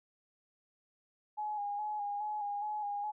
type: tone with vibrato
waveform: sine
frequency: 830.6 Hz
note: G#5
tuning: in tune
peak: -34 dBFS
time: 1.37-3.12 s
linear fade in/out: 20 ms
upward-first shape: square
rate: 2.4 Hz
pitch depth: 31 cents each way
effects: none